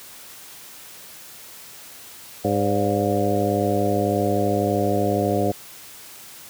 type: harmonic tone with a mistuned harmonic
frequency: 101.8 Hz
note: G#2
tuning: 34 cents flat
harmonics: 1 / 2 / 3 / 4 / 5 / 6 / 7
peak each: -26 / -26 / -26 / -26 / -26 / -26 / -26 dBFS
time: 2.44-5.52 s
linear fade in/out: 10 ms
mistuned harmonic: 6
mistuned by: -85 cents
effects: white hiss -42 dBFS RMS until 6.49 s + high-pass 60 Hz 12 dB/octave